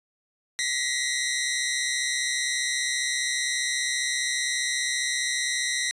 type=tone pair together; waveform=15% pulse; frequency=1906 / 2041 Hz; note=A#6 / C7; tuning=+38 / -44 cents; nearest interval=minor second; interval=118 cents; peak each=-21 / -22 dBFS; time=0.59-5.91 s; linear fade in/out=0 ms; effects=resampled to 24000 Hz